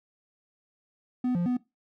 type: tone with pitch steps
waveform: triangle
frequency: 250.1 / 174.4 / 248.3 Hz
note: B3 / F3 / B3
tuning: +22 / -2 / +9 cents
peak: -22 dBFS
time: 1.24-1.57 s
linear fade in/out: 5 ms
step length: 110 ms
effects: noise-tail reverb RT60 0.2 s tail -18 dB re dry